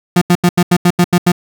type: tone bursts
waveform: 35% pulse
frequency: 176.3 Hz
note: F3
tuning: 17 cents sharp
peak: -5 dBFS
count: 9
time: 0.16-1.319 s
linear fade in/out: 5 ms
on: 55 ms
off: 83 ms
effects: none